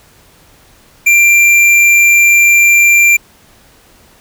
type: tone with tanh clipping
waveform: triangle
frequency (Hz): 2371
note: D7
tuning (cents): +16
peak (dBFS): -6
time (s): 1.06-3.17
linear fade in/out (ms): 10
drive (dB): 17
effects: pink hiss -45 dBFS RMS until 4.2 s